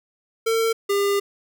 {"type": "tone pair in turn", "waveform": "square", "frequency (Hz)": [452.2, 401.6], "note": ["A4", "G4"], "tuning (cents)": [47, 42], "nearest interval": "major second", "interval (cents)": 205, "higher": "first", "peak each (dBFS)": -19, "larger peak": "neither", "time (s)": [[0.46, 0.73], [0.89, 1.2]], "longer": "second", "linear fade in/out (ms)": 10, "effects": []}